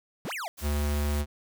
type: exponential two-way sweep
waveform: square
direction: up then down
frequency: 122.7 to 3136 to 617 Hz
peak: -33 dBFS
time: 0.25-0.48 s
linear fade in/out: 0 ms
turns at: 0.33 s
type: noise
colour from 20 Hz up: white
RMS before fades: -43 dBFS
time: 0.57-1.22 s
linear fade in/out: 20 ms
type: tone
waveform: square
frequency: 73.42 Hz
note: D2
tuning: in tune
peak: -26 dBFS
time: 0.61-1.26 s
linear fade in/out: 50 ms
effects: none